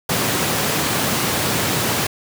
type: high-pass noise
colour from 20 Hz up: pink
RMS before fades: -20 dBFS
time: 0.09-2.07 s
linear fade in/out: 5 ms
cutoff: 100 Hz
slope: 24 dB/octave
effects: none